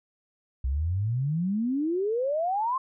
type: exponential sweep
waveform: sine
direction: up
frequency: 61.74 to 1077 Hz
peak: -24 dBFS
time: 0.64-2.78 s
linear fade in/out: 5 ms
effects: none